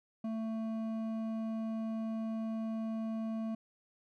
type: tone with hard clipping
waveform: triangle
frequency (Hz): 222.6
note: A3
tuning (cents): +20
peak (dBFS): -36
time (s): 0.24-3.55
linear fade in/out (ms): 5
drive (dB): 12
effects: none